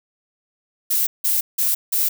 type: noise bursts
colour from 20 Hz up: violet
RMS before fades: -19 dBFS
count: 4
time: 0.9-2.09 s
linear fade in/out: 10 ms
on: 170 ms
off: 170 ms
effects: none